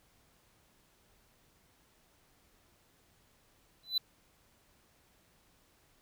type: tone with exponential growth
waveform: triangle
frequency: 4000 Hz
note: B7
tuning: 21 cents sharp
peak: -23 dBFS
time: 3.83-3.98 s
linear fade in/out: 5 ms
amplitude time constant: 32 ms
effects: pink hiss -68 dBFS RMS until 6.01 s